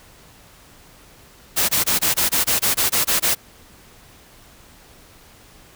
white noise bursts, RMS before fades -18 dBFS, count 12, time 1.56-3.351 s, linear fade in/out 20 ms, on 130 ms, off 21 ms, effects pink hiss -48 dBFS RMS until 5.75 s

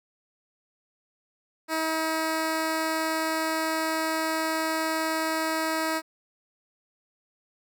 10% pulse tone, 319.5 Hz, D#4, 46 cents sharp, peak -17 dBFS, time 1.68-6.02 s, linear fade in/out 50 ms, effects none

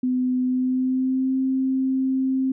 sine tone with pitch glide, 253.2 to 263.3 Hz, B3 to C4, +43 to +11 cents, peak -19 dBFS, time 0.03-2.52 s, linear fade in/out 5 ms, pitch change +68 cents, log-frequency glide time 0.42-1.37 s, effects none

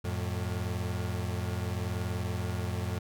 35% pulse tone pair together, 89.25 / 110 Hz, F2 / A2, +38 / 0 cents, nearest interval major third, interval 362 cents, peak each -31 / -33 dBFS, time 0.04-2.99 s, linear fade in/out 10 ms, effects none

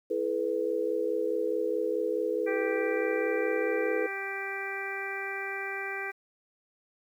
sine chord, E suspended fourth, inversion none, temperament equal with one note detuned, 329.6 / 429.2 / 493.9 Hz, E4 / A4 / B4, 0 / -43 / 0 cents, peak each -34 / -30 / -30 dBFS, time 0.1-4.07 s, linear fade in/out 10 ms
harmonic tone, 392 Hz, G4, in tune, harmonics 1 / 2 / 3 / 4 / 5 / 6, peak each -39 / -41 / -44 / -38 / -38 / -39 dBFS, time 2.46-6.12 s, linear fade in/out 20 ms
effects 10-bit

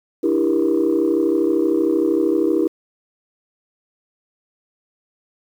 sine chord, E half-diminished seventh, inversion third, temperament just, 296.7 / 329.6 / 395.6 / 474.7 Hz, D4 / E4 / G4 / Bb4, +18 / 0 / +16 / +31 cents, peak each -21 / -17 / -20 / -22 dBFS, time 0.23-2.68 s, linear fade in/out 10 ms, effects tanh soft clip ceiling -8 dBFS + 8-bit

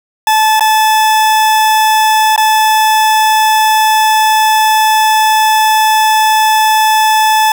40% pulse tone with dropouts, 869 Hz, A5, 22 cents flat, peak -6 dBFS, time 0.27-7.52 s, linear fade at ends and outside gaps 2 ms, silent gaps 0.596-0.607 / 2.362-2.377 s, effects none

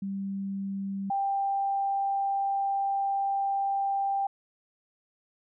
sine tone pair in turn, 196 / 789.7 Hz, G3 / G5, 0 / +13 cents, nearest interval 2 octaves, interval 2413 cents, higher second, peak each -30 / -25 dBFS, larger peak second, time 0.02-1.1 / 1.1-4.27 s, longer second, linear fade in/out 5 ms, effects none

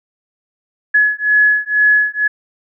sine beating tone pair, 1695 / 1697.1 Hz, G#6 / G#6, +35 / +37 cents, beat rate 2.1 Hz, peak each -13 dBFS, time 0.94-2.28 s, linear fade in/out 10 ms, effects none

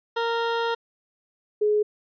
20% pulse / sine tone pair in turn, 463.5 / 420.8 Hz, A#4 / G#4, -10 / +23 cents, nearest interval major second, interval 167 cents, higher first, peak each -18 dBFS, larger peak neither, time 0.16-0.75 / 1.61-1.83 s, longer first, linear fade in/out 10 ms, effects resampled to 11025 Hz

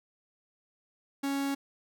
45% pulse tone, 277.2 Hz, C#4, in tune, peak -29 dBFS, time 1.23-1.55 s, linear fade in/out 10 ms, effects none

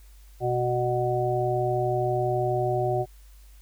harmonic tone with a mistuned harmonic, 123.6 Hz, B2, 2 cents sharp, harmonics 1 / 3 / 5 / 6, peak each -28 / -27 / -29 / -28 dBFS, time 0.4-3.06 s, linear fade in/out 50 ms, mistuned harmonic 5, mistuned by -24 cents, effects added 50 Hz sine -47 dBFS peak until 3.61 s + white hiss -60 dBFS RMS until 3.61 s

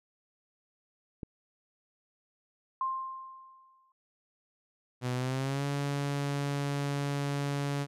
click, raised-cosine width 3 ms, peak -25 dBFS, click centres 1.232 s
sine tone with exponential decay, 1054 Hz, C6, 12 cents sharp, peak -27 dBFS, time 2.81-3.92 s, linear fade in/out 2 ms, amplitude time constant 240 ms
sawtooth tone with pitch glide, 125 to 141.94 Hz, B2 to C#3, +21 to +41 cents, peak -26 dBFS, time 5.01-7.87 s, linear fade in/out 50 ms, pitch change +220 cents, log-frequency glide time 5.14-5.65 s
effects low-pass 10000 Hz 12 dB/octave

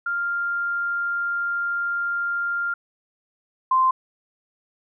sine tone pair in turn, 1396.9 / 1041.1 Hz, F6 / C6, 0 / -9 cents, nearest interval perfect fourth, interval 509 cents, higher first, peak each -22 / -15 dBFS, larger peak second, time 0.06-2.74 / 3.71-3.91 s, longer first, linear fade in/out 5 ms, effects none

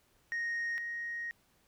sine tone pair in turn, 1864.7 / 1874.2 Hz, A#6 / A#6, 0 / +9 cents, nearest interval unison, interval 9 cents, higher second, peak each -30 / -35 dBFS, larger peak first, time 0.32-0.78 / 0.78-1.31 s, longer second, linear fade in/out 0 ms, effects tanh soft clip ceiling -31 dBFS + pink hiss -70 dBFS RMS until 1.67 s

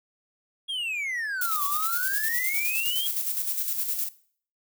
triangle exponential two-way sweep, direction down then up, 3330 to 1118 to 3330 Hz, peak -26 dBFS, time 0.68-3.08 s, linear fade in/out 20 ms, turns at 1.65 s
violet noise with tremolo, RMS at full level -27 dBFS, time 1.41-4.09 s, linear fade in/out 5 ms, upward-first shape square, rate 9.7 Hz, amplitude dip 45%
effects noise-tail reverb RT60 0.5 s tail -18 dB re dry

